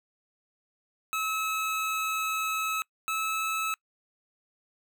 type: tone pair in turn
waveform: 25% pulse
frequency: 1292 / 1301 Hz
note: E6 / E6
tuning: -35 / -23 cents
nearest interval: unison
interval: 12 cents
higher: second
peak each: -24 dBFS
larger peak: neither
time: 1.13-2.82 / 3.08-3.74 s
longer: first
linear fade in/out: 0 ms
effects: noise-tail reverb RT60 0.1 s tail -26 dB re dry